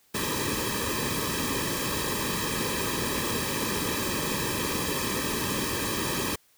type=noise with comb filter; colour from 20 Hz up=pink; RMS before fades=-29 dBFS; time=0.14-6.36 s; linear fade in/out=10 ms; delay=1.4 ms; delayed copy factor=-1; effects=white hiss -63 dBFS RMS until 6.57 s

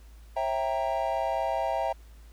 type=chord; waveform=triangle; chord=C# diminished seventh; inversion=none; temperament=equal with one note detuned; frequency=540.5 / 659.3 / 784 / 932.3 Hz; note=C#5 / E5 / G5 / Bb5; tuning=-44 / 0 / 0 / 0 cents; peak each=-32 / -28 / -29 / -31 dBFS; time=0.36-1.93 s; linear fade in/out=10 ms; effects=added 55 Hz sine -47 dBFS peak until 2.32 s + pink hiss -61 dBFS RMS until 2.32 s

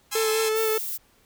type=chord; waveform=5% pulse; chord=Ab augmented; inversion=none; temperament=equal with one note detuned; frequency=824.4 / 1046.5 / 1318.5 Hz; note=Ab5 / C6 / E6; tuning=-13 / 0 / 0 cents; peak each=-20 dBFS; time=0.11-0.5 s; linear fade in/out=20 ms
type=tone with vibrato; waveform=45% pulse; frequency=440 Hz; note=A4; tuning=in tune; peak=-22 dBFS; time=0.15-0.78 s; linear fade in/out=5 ms; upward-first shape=sine; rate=4.9 Hz; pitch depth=21 cents each way
type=noise; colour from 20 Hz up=violet; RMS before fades=-31 dBFS; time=0.55-0.98 s; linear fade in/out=20 ms
effects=pink hiss -61 dBFS RMS until 1.25 s

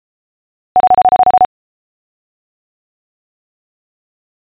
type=tone bursts; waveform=sine; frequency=740 Hz; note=F#5; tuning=in tune; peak=-3 dBFS; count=10; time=0.76-1.449 s; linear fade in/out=0 ms; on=41 ms; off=31 ms; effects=resampled to 8000 Hz

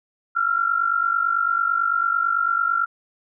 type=tone pair together; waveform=sine; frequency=1347.9 / 1396.9 Hz; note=E6 / F6; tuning=+38 / 0 cents; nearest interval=minor second; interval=62 cents; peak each=-21 dBFS; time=0.35-2.86 s; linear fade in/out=20 ms; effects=none

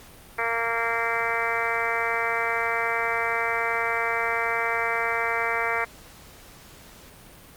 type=harmonic tone; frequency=230.6 Hz; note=A#3; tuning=19 cents flat; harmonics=2 / 3 / 4 / 5 / 6 / 7 / 8 / 9 / 10; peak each=-32 / -32 / -32 / -32 / -31 / -33 / -32 / -30 / -32 dBFS; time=0.38-5.85 s; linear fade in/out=10 ms; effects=pink hiss -48 dBFS RMS until 7.56 s + Opus 48 kbps

